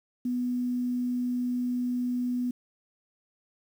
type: tone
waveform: sine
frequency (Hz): 246.9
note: B3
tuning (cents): 0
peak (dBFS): -26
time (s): 0.25-2.51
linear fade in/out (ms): 5
effects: 9-bit